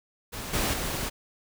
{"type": "noise with level steps", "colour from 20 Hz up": "pink", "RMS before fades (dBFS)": [-36, -27, -31], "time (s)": [0.32, 1.1], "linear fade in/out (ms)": 20, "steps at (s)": [0.53, 0.73], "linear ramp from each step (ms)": 10, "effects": []}